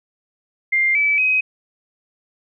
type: tone with pitch steps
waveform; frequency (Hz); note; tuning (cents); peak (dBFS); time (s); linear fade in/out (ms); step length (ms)
sine; 2100 / 2303 / 2526; C7 / D7 / D#7; +6 / -34 / +26; -14; 0.72-1.41; 10; 230
effects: none